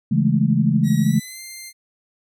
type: chord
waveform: sine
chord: A major seventh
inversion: first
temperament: equal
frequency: 138.59 / 164.81 / 207.7 / 220 Hz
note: C#3 / E3 / G#3 / A3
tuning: 0 / 0 / 0 / 0 cents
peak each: -20 dBFS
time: 0.11-1.2 s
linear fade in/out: 10 ms
type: tone with pitch glide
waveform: 10% pulse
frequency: 1910 to 2095 Hz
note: A#6 to C7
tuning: +42 to +2 cents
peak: -25 dBFS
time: 0.83-1.73 s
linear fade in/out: 50 ms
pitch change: +160 cents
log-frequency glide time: 1.01-1.41 s
effects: none